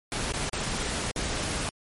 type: noise with dropouts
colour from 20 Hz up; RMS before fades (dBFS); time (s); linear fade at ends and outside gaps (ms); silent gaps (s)
pink; -30; 0.12-1.69; 0; 0.322-0.337 / 0.494-0.531 / 1.112-1.161
effects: MP3 48 kbps